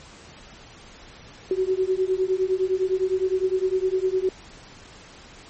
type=beating tone pair; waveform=sine; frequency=370 / 379.8 Hz; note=F#4 / F#4; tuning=0 / +45 cents; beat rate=9.8 Hz; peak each=-23 dBFS; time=1.51-4.29 s; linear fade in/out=2 ms; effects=pink hiss -46 dBFS RMS until 5.49 s + MP3 32 kbps